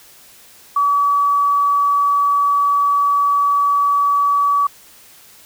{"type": "tone", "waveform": "sine", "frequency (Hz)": 1142, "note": "D6", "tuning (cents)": -49, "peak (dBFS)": -12, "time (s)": [0.76, 4.67], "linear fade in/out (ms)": 5, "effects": ["white hiss -45 dBFS RMS until 5.45 s"]}